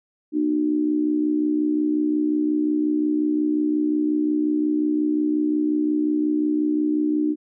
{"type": "tone with amplitude modulation", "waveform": "sine", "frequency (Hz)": 302.1, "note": "D4", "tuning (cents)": 49, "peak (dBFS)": -15, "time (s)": [0.32, 7.36], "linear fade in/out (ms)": 50, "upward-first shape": "sine", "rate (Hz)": 65.6, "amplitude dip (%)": 70, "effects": []}